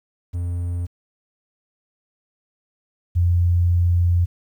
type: tone pair in turn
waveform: triangle / sine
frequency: 87.31 / 87.31 Hz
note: F2 / F2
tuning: 0 / 0 cents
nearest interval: unison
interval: 0 cents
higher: neither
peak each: -20 / -14 dBFS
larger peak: second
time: 0.33-0.87 / 3.15-4.26 s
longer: second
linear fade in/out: 20 ms
effects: 9-bit